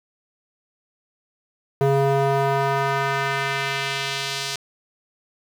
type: tone with band-pass filter sweep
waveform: square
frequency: 137.8 Hz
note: C#3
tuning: 10 cents flat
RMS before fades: -22 dBFS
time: 1.81-4.56 s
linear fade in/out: 0 ms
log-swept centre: 460 to 4900 Hz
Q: 1.1
effects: 7-bit